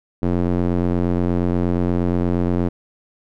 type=tone with band-pass filter; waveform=square; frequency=44.23 Hz; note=F1; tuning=23 cents sharp; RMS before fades=-19 dBFS; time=0.22-2.69 s; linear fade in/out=10 ms; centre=280 Hz; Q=1; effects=none